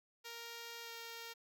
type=tone with pitch glide; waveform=5% pulse; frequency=466.2 to 462.4 Hz; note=A#4 to A#4; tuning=0 to -14 cents; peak=-35 dBFS; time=0.24-1.34 s; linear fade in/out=20 ms; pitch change=-14 cents; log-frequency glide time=0.83-0.9 s; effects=none